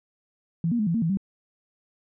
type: tone with pitch steps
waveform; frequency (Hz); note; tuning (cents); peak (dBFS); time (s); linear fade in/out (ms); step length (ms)
sine; 166.6 / 237.2 / 212 / 167.8 / 228.7 / 163.8 / 194.8; E3 / A#3 / G#3 / E3 / A#3 / E3 / G3; +19 / +30 / +36 / +31 / -33 / -11 / -11; -21; 0.64-1.172; 2; 76
effects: none

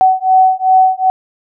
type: beating tone pair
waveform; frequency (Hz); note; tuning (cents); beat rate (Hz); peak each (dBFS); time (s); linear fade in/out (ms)
sine; 751 / 753.6; F#5 / F#5; +26 / +32; 2.6; -10; 0.01-1.1; 0
effects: none

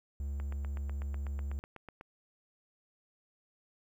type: tone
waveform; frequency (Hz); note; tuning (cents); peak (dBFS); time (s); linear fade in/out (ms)
triangle; 70; C#2; +18; -32; 0.2-1.59; 0
type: click train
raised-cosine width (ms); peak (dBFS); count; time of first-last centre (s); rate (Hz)
0.5; -32; 14; 0.4-2.011; 8.07
effects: 11-bit

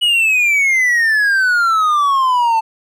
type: exponential sweep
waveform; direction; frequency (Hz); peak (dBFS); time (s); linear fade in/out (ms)
triangle; down; 2948 to 880; -9; 0.01-2.61; 20
effects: none

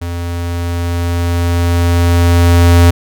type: tone with level ramp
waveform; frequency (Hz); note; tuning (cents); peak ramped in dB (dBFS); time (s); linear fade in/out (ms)
square; 86.2; F2; -22; -19 to -4; 0.01-2.91; 10
effects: none

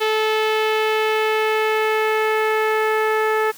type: tone with low-pass filter sweep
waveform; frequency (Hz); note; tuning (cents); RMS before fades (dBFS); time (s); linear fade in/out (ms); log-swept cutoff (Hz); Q
sawtooth; 434.9; A4; -20; -19; 0-3.52; 20; 3300 to 1800; 1.8
effects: white hiss -42 dBFS RMS until 3.57 s + high-pass 100 Hz 12 dB/octave

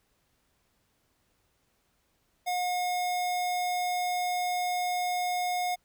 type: tone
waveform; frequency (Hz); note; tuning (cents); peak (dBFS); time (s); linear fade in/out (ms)
square; 720; F#5; -47; -28; 2.46-5.76; 20
effects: pink hiss -72 dBFS RMS until 5.84 s

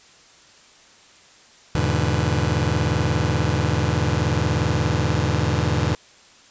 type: chord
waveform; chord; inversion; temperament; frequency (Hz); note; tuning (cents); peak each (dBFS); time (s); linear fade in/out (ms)
sawtooth; E dominant seventh; none; just; 82.41 / 103.01 / 123.61 / 148.33; E2 / G#2 / B2 / D3; 0 / -14 / +2 / +18; -20; 1.75-5.95; 0
effects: white hiss -50 dBFS RMS until 6.5 s + resampled to 16000 Hz

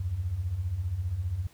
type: beating tone pair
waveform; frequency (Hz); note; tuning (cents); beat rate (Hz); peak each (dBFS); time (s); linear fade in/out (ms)
sine; 77.78 / 92.78; D#2 / F#2; 0 / +5; 15; -35 / -29; 0-1.47; 5
effects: pink hiss -59 dBFS RMS until 1.53 s

